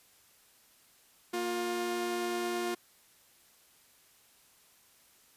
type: tone pair together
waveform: sawtooth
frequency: 233.1 / 354.3 Hz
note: A#3 / F4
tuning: 0 / +25 cents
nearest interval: perfect fifth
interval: 725 cents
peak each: -36 / -28 dBFS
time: 1.33-2.75 s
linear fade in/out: 10 ms
effects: white hiss -63 dBFS RMS until 5.36 s + resampled to 32000 Hz